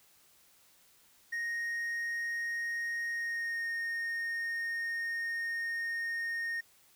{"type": "tone with pitch glide", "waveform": "triangle", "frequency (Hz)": [1864.7, 1847.5], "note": ["A#6", "A#6"], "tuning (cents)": [0, -16], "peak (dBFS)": -31, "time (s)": [1.32, 6.61], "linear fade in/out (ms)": 10, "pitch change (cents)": -16, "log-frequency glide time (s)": [3.12, 3.69], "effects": ["white hiss -64 dBFS RMS until 6.95 s"]}